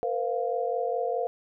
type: chord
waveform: sine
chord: Bb suspended second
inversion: none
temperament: equal with one note detuned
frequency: 466.2 / 511 / 698.5 Hz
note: Bb4 / C5 / F5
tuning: 0 / -41 / 0 cents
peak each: -30 dBFS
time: 0.03-1.27 s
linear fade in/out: 0 ms
effects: none